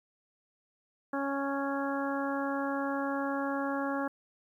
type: harmonic tone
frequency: 277.2 Hz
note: C#4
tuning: in tune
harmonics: 1 / 2 / 3 / 4 / 5 / 6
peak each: -33 / -36 / -38 / -39 / -40 / -41 dBFS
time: 1.13-4.08 s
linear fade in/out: 5 ms
effects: 11-bit